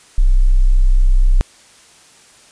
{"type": "tone", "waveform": "sine", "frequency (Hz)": 31.9, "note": "C1", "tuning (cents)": -43, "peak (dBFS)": -7, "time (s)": [0.18, 1.41], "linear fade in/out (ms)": 0, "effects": ["white hiss -46 dBFS RMS until 2.51 s", "resampled to 22050 Hz"]}